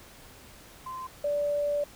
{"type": "tone pair in turn", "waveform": "sine", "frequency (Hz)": [1037, 582], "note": ["C6", "D5"], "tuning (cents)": [-16, -16], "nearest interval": "minor seventh", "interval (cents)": 1000, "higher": "first", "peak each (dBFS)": [-35, -25], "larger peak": "second", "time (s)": [[0.86, 1.07], [1.24, 1.84]], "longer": "second", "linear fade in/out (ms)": 5, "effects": ["pink hiss -51 dBFS RMS until 1.95 s"]}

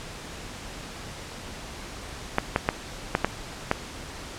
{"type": "clicks", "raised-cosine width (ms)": 0.5, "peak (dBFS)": -5, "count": 6, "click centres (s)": [2.384, 2.561, 2.689, 3.151, 3.246, 3.714], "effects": ["pink hiss -39 dBFS RMS until 4.38 s", "low-pass 8000 Hz 12 dB/octave"]}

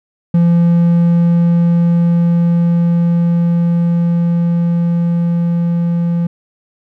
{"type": "tone with level ramp", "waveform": "triangle", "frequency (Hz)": 170.8, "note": "F3", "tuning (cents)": -38, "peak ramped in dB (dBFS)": [-5, -10], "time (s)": [0.34, 6.27], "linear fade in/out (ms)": 5, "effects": []}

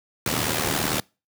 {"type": "noise with amplitude modulation", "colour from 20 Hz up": "pink", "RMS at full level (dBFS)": -21, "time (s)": [0.26, 1], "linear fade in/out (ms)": 2, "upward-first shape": "sine", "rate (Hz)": 77.8, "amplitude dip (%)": 65, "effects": ["noise-tail reverb RT60 0.3 s tail -26 dB re dry", "high-pass 100 Hz 12 dB/octave"]}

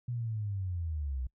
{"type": "linear sweep", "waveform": "sine", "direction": "down", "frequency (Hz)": [123.5, 60.7], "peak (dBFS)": -32, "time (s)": [0.08, 1.27], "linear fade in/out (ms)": 5, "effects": ["noise-tail reverb RT60 0.1 s tail -24 dB re dry"]}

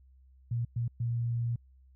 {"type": "tone bursts at uneven times", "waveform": "sine", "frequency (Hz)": 118.1, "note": "A#2", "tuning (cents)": 23, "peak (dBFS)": -28, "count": 3, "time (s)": [[0.51, 0.65], [0.76, 0.88], [1, 1.56]], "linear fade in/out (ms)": 5, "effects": ["added 65 Hz sine -56 dBFS peak until 1.95 s"]}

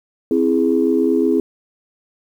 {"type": "chord", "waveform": "sine", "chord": "C augmented", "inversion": "none", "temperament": "equal", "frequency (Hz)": [261.6, 329.6, 415.3], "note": ["C4", "E4", "G#4"], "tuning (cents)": [0, 0, 0], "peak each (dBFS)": -17, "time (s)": [0.31, 1.4], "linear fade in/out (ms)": 2, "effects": ["tanh soft clip ceiling -3 dBFS", "8-bit"]}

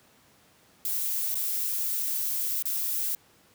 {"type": "noise with dropouts", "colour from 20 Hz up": "violet", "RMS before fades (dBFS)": -29, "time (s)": [0.85, 3.15], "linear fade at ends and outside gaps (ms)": 1, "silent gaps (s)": [[1.345, 1.353], [2.625, 2.655]], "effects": ["pink hiss -60 dBFS RMS until 3.54 s", "high-pass 100 Hz 12 dB/octave"]}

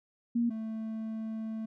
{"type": "tone pair in turn", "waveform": ["sine", "triangle"], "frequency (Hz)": [235.7, 221.1], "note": ["A#3", "A3"], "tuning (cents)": [19, 9], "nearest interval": "minor second", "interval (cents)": 110, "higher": "first", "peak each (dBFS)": [-25, -32], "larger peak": "first", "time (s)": [[0.35, 0.5], [0.5, 1.66]], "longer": "second", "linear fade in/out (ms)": 10, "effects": []}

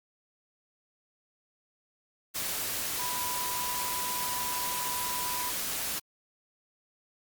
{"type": "tone in noise", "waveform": "sine", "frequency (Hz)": 987.8, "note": "B5", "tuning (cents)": 0, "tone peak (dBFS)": -35, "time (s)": [2.98, 5.51], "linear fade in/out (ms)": 20, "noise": "white", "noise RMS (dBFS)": -33, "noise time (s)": [2.34, 6], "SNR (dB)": -5, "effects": ["Opus 48 kbps"]}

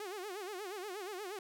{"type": "tone with vibrato", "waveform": "sawtooth", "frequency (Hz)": 391.4, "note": "G4", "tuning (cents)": -3, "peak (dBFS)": -37, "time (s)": [0, 1.39], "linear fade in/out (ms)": 2, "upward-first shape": "sine", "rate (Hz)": 8.4, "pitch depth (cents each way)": 170, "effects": []}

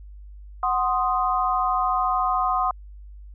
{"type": "chord", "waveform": "sine", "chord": "C diminished", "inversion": "second", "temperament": "equal", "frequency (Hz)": [740, 1046.5, 1244.5], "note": ["Gb5", "C6", "Eb6"], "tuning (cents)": [0, 0, 0], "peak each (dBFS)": -24, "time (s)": [0.63, 2.71], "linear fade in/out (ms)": 2, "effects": ["added 50 Hz sine -39 dBFS peak until 3.34 s"]}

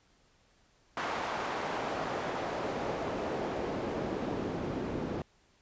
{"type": "noise with band-pass filter sweep", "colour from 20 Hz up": "pink", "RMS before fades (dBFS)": -35, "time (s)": [0.97, 5.22], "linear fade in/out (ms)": 2, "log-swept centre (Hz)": [1000, 270], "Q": 0.99, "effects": ["pink hiss -67 dBFS RMS until 5.61 s", "resampled to 16000 Hz"]}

